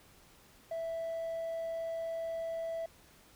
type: tone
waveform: triangle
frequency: 659.3 Hz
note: E5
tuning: in tune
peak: -32 dBFS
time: 0.71-2.86 s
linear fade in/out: 5 ms
effects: tanh soft clip ceiling -29 dBFS + pink hiss -61 dBFS RMS until 3.35 s